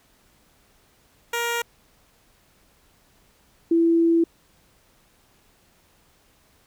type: tone pair in turn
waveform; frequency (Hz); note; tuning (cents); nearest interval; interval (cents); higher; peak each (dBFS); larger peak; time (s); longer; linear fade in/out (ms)
10% pulse / sine; 470.7 / 333.4; A#4 / E4; +17 / +20; tritone; 597; first; -15; neither; 1.33-1.62 / 3.71-4.24; second; 5
effects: pink hiss -60 dBFS RMS until 6.66 s